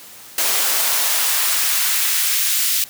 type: noise with high-pass filter sweep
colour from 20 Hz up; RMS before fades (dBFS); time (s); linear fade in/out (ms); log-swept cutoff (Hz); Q
white; -18; 0.38-2.84; 2; 410 to 2700; 0.79
effects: white hiss -40 dBFS RMS until 2.89 s + high-pass 80 Hz 12 dB/octave